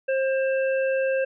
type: harmonic tone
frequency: 532 Hz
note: C5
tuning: 29 cents sharp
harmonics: 1 / 3 / 5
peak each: -21 / -31 / -35 dBFS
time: 0.08-1.25 s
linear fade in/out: 10 ms
effects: none